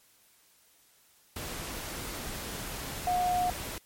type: tone in noise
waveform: sine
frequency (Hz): 721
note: F#5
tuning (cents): -45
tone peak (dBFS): -25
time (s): 3.07-3.5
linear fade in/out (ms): 2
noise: pink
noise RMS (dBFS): -38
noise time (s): 1.36-3.78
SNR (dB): +10
effects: white hiss -63 dBFS RMS until 3.85 s + MP3 64 kbps